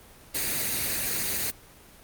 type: noise with comb filter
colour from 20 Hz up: white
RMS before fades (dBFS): -28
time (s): 0.34-1.51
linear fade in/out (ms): 10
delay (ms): 0.46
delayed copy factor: +0.5
effects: pink hiss -51 dBFS RMS until 2.03 s + Opus 24 kbps